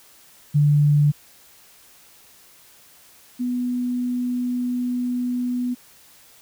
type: tone pair in turn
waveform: sine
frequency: 146.83 / 246.9 Hz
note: D3 / B3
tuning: 0 / 0 cents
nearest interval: major sixth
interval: 900 cents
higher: second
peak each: -13 / -21 dBFS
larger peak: first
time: 0.54-1.12 / 3.39-5.75 s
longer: second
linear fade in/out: 20 ms
effects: white hiss -51 dBFS RMS until 6.41 s